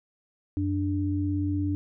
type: tone pair together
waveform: sine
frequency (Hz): 92.33 / 293.7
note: F#2 / D4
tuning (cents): -3 / 0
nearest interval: octave + minor sixth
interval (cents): 2003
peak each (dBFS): -27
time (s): 0.57-1.75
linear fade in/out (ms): 0
effects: none